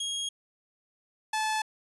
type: tone pair in turn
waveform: sawtooth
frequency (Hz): 3275 / 867.4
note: G#7 / A5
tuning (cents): -25 / -25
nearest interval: octave + major seventh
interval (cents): 2300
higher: first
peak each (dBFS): -27 / -23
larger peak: second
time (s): 0-0.29 / 1.33-1.62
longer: neither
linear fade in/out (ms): 5
effects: resampled to 24000 Hz